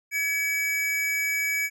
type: tone pair together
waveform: square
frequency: 1691.4 / 2278 Hz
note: G#6 / C#7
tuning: +31 / +47 cents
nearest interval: perfect fourth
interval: 516 cents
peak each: -35 / -25 dBFS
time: 0.11-1.7 s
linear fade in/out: 50 ms
effects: none